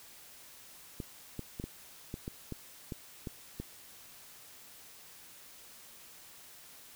clicks, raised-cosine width 3 ms, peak -25 dBFS, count 10, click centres 1.002 / 1.393 / 1.599 / 1.64 / 2.141 / 2.279 / 2.523 / 2.922 / 3.272 / 3.6 s, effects white hiss -54 dBFS RMS until 6.95 s

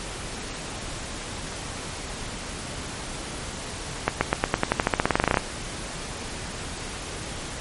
accelerating click train, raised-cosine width 0.5 ms, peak -3 dBFS, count 20, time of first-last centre 4.08-5.372 s, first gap 130 ms, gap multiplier 0.92, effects pink hiss -34 dBFS RMS until 7.6 s + MP3 48 kbps

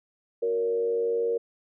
sine tone with frequency modulation, 466.2 Hz, A#4, in tune, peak -23 dBFS, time 0.42-1.38 s, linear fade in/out 10 ms, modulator 99 Hz, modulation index 0.51, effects none

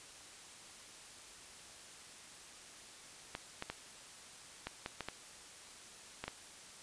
clicks, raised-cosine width 0.3 ms, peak -23 dBFS, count 9, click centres 3.351 / 3.624 / 3.7 / 4.67 / 4.861 / 5.007 / 5.086 / 6.24 / 6.28 s, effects white hiss -54 dBFS RMS until 6.82 s + resampled to 22050 Hz

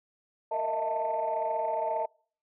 sine tone cluster, 460.6 / 620 / 642 / 677 / 890 Hz, A#4 / D#5 / E5 / E5 / A5, -21 / -6 / -46 / +46 / +20 cents, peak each -37 / -36 / -31 / -37 / -30 dBFS, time 0.51-2.06 s, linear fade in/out 10 ms, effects noise-tail reverb RT60 0.5 s tail -26 dB re dry + tanh soft clip ceiling -20 dBFS

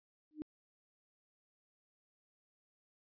sine tone with exponential growth, 305.1 Hz, D#4, 34 cents flat, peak -34 dBFS, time 0.31-0.42 s, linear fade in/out 0 ms, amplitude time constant 22 ms, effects resampled to 11025 Hz

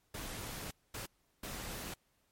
pink noise bursts at uneven times, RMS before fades -43 dBFS, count 3, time 0.14-0.71 / 0.94-1.06 / 1.43-1.94 s, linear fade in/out 5 ms, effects pink hiss -75 dBFS RMS until 2.31 s + MP3 64 kbps

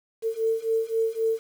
sine beating tone pair, 447.5 / 451.3 Hz, A4 / A4, +29 / +44 cents, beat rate 3.8 Hz, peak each -26 / -25 dBFS, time 0.22-1.4 s, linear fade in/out 50 ms, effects 8-bit

